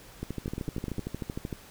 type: two click trains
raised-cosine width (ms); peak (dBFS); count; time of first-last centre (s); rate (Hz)
3; -20 / -20; 18 / 6; 0.23-1.528 / 0.48-0.983; 13.1 / 9.94
effects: pink hiss -51 dBFS RMS until 1.7 s